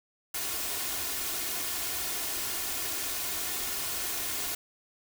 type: noise with comb filter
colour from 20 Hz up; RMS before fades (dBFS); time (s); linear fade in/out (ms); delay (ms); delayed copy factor
white; -33; 0.34-4.55; 5; 2.8; +0.5
effects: none